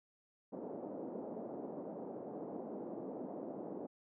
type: band-pass noise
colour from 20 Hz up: pink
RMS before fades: -45 dBFS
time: 0.52-3.87 s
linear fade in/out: 10 ms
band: 220 to 670 Hz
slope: 24 dB/octave
effects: none